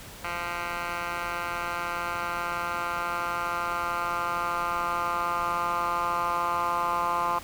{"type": "tone with band-pass filter sweep", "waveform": "10% pulse", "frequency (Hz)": 173.2, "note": "F3", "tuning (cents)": -14, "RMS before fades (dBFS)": -29, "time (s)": [0.24, 7.39], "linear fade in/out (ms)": 5, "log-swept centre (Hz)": [1700, 1100], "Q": 3.9, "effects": ["pink hiss -44 dBFS RMS until 7.43 s"]}